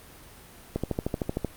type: click train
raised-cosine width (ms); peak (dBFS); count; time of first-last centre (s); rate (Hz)
2; -13; 10; 0.76-1.447; 13.1
effects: pink hiss -49 dBFS RMS until 1.56 s + Opus 32 kbps